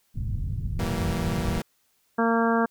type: low-pass noise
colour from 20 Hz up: white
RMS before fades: -29 dBFS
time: 0.14-1.6 s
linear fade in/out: 20 ms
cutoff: 130 Hz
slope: 24 dB/octave
type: chord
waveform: sawtooth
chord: E diminished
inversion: none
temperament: equal with one note detuned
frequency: 164.81 / 191.19 / 233.1 Hz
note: E3 / G3 / Bb3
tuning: 0 / -43 / 0 cents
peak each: -27 / -28 / -28 dBFS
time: 0.79-1.62 s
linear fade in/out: 5 ms
type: harmonic tone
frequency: 229.6 Hz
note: A#3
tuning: 26 cents flat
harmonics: 1 / 2 / 3 / 4 / 5 / 6 / 7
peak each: -23 / -26 / -28 / -29 / -30 / -31 / -31 dBFS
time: 2.18-2.66 s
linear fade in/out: 10 ms
effects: white hiss -68 dBFS RMS until 2.7 s